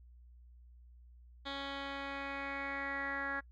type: tone with low-pass filter sweep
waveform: 10% pulse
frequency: 277.2 Hz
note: C#4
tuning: in tune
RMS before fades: -40 dBFS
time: 1.45-3.41 s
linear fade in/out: 20 ms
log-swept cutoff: 3400 to 1700 Hz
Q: 5.8
effects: noise-tail reverb RT60 0.1 s tail -25 dB re dry + added 60 Hz sine -55 dBFS peak until 3.51 s